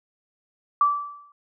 sine tone with exponential decay, 1161 Hz, D6, 20 cents flat, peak -13 dBFS, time 0.81-1.32 s, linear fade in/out 2 ms, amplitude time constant 110 ms, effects none

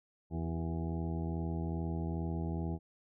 harmonic tone with a mistuned harmonic, 82.41 Hz, E2, in tune, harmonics 1 / 2 / 3 / 4 / 5 / 6 / 8 / 9 / 10, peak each -37 / -37 / -44 / -43 / -48 / -53 / -51 / -54 / -51 dBFS, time 0.3-2.79 s, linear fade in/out 50 ms, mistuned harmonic 5, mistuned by -36 cents, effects none

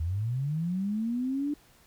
sine linear sweep, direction up, 76.2 to 297.2 Hz, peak -27 dBFS, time 0-1.54 s, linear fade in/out 5 ms, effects pink hiss -60 dBFS RMS until 1.86 s

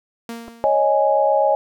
sawtooth tone with exponential decay, 232 Hz, A#3, 8 cents flat, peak -23 dBFS, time 0.29-1.03 s, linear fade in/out 2 ms, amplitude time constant 160 ms
clicks, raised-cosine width 1 ms, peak -25 dBFS, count 2, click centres 0.48 / 0.483 s
sine chord, C# suspended second, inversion none, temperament equal, 554.4 / 622.3 / 830.6 Hz, C#5 / D#5 / G#5, 0 / 0 / 0 cents, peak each -18 dBFS, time 0.64-1.55 s, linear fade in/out 0 ms
effects none

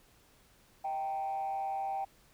sine tone with frequency modulation, 782 Hz, G5, 4 cents flat, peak -31 dBFS, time 0.84-2.05 s, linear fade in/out 10 ms, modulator 144 Hz, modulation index 0.43, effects tanh soft clip ceiling -29 dBFS + pink hiss -64 dBFS RMS until 2.33 s

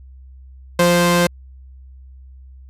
sawtooth tone pair together, 174.7 / 522.5 Hz, F3 / C5, +1 / -2 cents, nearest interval octave + perfect fifth, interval 1897 cents, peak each -11 dBFS, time 0.79-1.27 s, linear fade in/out 5 ms, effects added 65 Hz sine -38 dBFS peak until 2.69 s + resampled to 32000 Hz

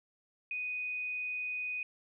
sine tone, 2489 Hz, D#7, in tune, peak -34 dBFS, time 0.51-1.83 s, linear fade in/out 2 ms, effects none

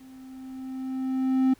triangle tone with level ramp, 261.6 Hz, C4, in tune, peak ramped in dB -44 to -15 dBFS, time 0-1.54 s, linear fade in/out 10 ms, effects pink hiss -59 dBFS RMS until 1.59 s

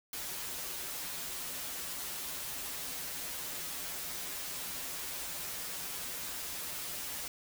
white noise with comb filter, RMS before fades -40 dBFS, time 0.13-7.28 s, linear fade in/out 2 ms, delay 9.2 ms, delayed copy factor -1, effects none

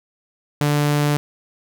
sawtooth tone, 146.83 Hz, D3, in tune, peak -12 dBFS, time 0.61-1.17 s, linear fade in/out 0 ms, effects none

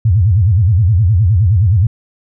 sine tone with vibrato, 98 Hz, G2, in tune, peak -7 dBFS, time 0.05-1.87 s, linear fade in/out 5 ms, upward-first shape sine, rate 9.6 Hz, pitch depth 290 cents each way, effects none

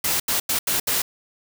white noise bursts at uneven times, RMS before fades -22 dBFS, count 5, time 0.04-0.2 / 0.28-0.4 / 0.49-0.59 / 0.67-0.8 / 0.87-1.02 s, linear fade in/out 5 ms, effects none

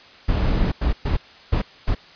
brown noise bursts at uneven times, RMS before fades -19 dBFS, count 5, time 0.28-0.72 / 0.81-0.93 / 1.05-1.17 / 1.52-1.62 / 1.87-1.95 s, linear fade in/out 10 ms, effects white hiss -46 dBFS RMS until 2.15 s + resampled to 11025 Hz

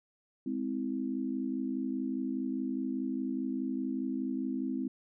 sine chord, Ab augmented, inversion none, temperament just, 207.7 / 259.6 / 324.5 Hz, Ab3 / C4 / E4, 0 / -13 / -27 cents, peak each -38 / -33 / -38 dBFS, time 0.46-4.88 s, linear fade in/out 5 ms, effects none

